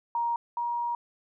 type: tone pair in turn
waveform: sine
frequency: 940 / 949.3 Hz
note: A#5 / A#5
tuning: +14 / +31 cents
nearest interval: unison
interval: 17 cents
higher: second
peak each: -25 / -27 dBFS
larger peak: first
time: 0.15-0.36 / 0.57-0.95 s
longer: second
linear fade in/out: 2 ms
effects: none